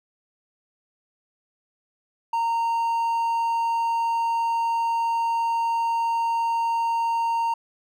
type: tone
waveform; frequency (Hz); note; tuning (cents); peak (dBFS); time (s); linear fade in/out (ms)
triangle; 923; A#5; -17; -19; 2.33-7.54; 5
effects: none